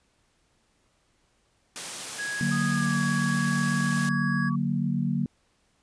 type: high-pass noise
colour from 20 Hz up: white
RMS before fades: -35 dBFS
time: 1.76-4.09 s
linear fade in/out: 0 ms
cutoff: 110 Hz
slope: 96 dB/octave
type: tone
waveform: triangle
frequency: 1661.2 Hz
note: G#6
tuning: in tune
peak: -28 dBFS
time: 2.18-4.5 s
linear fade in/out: 20 ms
type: chord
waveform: sine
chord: D augmented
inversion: none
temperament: equal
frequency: 146.83 / 185 / 233.1 Hz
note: D3 / F#3 / A#3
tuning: 0 / 0 / 0 cents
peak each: -28 dBFS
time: 2.41-5.26 s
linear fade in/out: 2 ms
type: tone with pitch glide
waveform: sine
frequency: 1236 to 1133.4 Hz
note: D#6 to C#6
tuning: -12 to +38 cents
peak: -34 dBFS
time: 2.51-4.56 s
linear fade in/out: 10 ms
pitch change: -150 cents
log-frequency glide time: 2.7-3.02 s
effects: pink hiss -68 dBFS RMS until 5.82 s + resampled to 22050 Hz